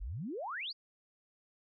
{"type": "exponential sweep", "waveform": "sine", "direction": "up", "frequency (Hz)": [40, 4978], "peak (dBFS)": -37, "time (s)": [0, 0.73], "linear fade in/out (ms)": 20, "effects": []}